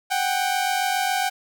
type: tone pair together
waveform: sawtooth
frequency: 744 / 791.2 Hz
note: F#5 / G5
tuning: +9 / +16 cents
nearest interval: minor second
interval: 107 cents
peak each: -20 / -20 dBFS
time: 0.1-1.3 s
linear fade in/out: 20 ms
effects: none